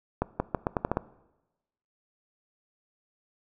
accelerating click train, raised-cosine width 1 ms, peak -11 dBFS, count 8, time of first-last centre 0.22-0.971 s, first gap 180 ms, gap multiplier 0.82, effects noise-tail reverb RT60 1.0 s tail -19 dB re dry

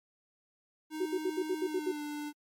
square tone with pitch glide, 311.1 to 296.2 Hz, D#4 to D4, 0 to +15 cents, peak -37 dBFS, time 0.9-2.33 s, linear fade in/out 50 ms, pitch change -85 cents, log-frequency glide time 1.63-2.02 s
sine tone bursts, 370 Hz, F#4, in tune, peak -28 dBFS, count 8, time 1-1.919 s, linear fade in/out 10 ms, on 58 ms, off 65 ms
effects MP3 64 kbps

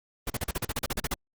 pink noise bursts, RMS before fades -29 dBFS, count 13, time 0.27-1.141 s, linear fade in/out 5 ms, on 31 ms, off 39 ms, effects Opus 24 kbps

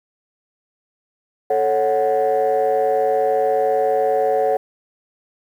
sine chord, F# minor, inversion first, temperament equal, 440 / 554.4 / 740 Hz, A4 / C#5 / F#5, 0 / 0 / 0 cents, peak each -18 dBFS, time 1.5-4.57 s, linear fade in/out 5 ms, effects tanh soft clip ceiling -10 dBFS + 8-bit

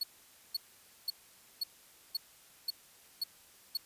45% pulse tone bursts, 4379 Hz, C#8, 22 cents flat, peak -30 dBFS, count 8, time 0.01-3.772 s, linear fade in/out 5 ms, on 24 ms, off 510 ms, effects white hiss -60 dBFS RMS until 3.85 s + resampled to 32000 Hz

